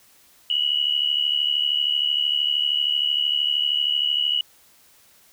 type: tone pair together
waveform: sine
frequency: 2892 / 2965 Hz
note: F#7 / F#7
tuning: -40 / +3 cents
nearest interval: unison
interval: 43 cents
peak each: -22 dBFS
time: 0.5-4.41 s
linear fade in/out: 2 ms
effects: white hiss -55 dBFS RMS until 5.32 s